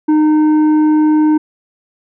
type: tone with tanh clipping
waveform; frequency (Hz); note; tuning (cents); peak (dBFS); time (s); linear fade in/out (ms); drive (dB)
triangle; 306.8; D#4; -24; -9; 0.08-1.38; 10; 11
effects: none